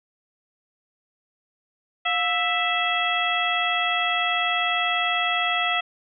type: harmonic tone with a mistuned harmonic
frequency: 659.3 Hz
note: E5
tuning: in tune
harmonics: 1 / 2 / 3 / 4 / 5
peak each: -27 / -27 / -27 / -27 / -27 dBFS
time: 2.05-5.81 s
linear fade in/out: 10 ms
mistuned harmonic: 1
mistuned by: +130 cents
effects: none